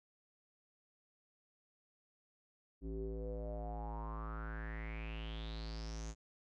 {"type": "tone with low-pass filter sweep", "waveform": "square", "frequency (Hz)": 55, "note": "A1", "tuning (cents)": 0, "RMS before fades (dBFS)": -43, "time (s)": [2.81, 6.15], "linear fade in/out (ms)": 50, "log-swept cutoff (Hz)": [320, 6900], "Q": 7.4, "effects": []}